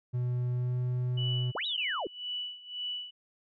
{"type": "tone with pitch glide", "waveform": "triangle", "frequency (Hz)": [123.47, 124.62], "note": ["B2", "B2"], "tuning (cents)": [0, 16], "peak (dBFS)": -26, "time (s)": [0.13, 1.52], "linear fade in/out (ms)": 20, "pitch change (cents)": 16, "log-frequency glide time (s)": [0.53, 0.76]}
{"type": "tone with tremolo", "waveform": "sine", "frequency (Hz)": 2960, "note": "F#7", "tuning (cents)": 0, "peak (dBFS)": -32, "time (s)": [1.17, 3.11], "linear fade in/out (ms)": 10, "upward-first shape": "sine", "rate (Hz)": 1.9, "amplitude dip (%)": 85}
{"type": "linear two-way sweep", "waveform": "sine", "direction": "up then down", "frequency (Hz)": [300.1, 3951, 300.1], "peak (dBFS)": -31, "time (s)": [1.55, 2.07], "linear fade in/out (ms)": 2, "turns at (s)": 1.66}
{"effects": []}